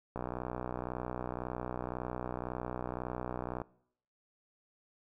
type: click train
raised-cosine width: 1 ms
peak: -23 dBFS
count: 215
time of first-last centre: 0.16-3.617 s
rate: 61.9 Hz
effects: noise-tail reverb RT60 0.7 s tail -22 dB re dry